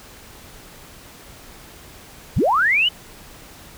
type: linear sweep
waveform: sine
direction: up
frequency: 37.21 to 3047 Hz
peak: -14 dBFS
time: 2.36-2.89 s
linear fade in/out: 10 ms
effects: pink hiss -43 dBFS RMS until 3.77 s